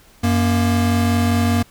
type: tone pair together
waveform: square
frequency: 93.5 / 235.6 Hz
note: F#2 / A#3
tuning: +19 / +19 cents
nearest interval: octave + major third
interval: 1600 cents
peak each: -18 dBFS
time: 0.23-1.63 s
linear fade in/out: 10 ms
effects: pink hiss -50 dBFS RMS until 1.7 s